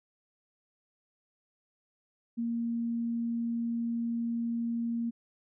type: tone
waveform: sine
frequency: 233.1 Hz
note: A#3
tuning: in tune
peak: -29 dBFS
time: 2.37-5.11 s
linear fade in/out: 20 ms
effects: none